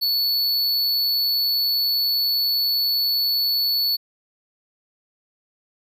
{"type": "tone", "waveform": "square", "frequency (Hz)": 4435, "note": "C#8", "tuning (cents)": 0, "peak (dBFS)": -19, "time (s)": [0.01, 3.97], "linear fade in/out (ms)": 20, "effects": []}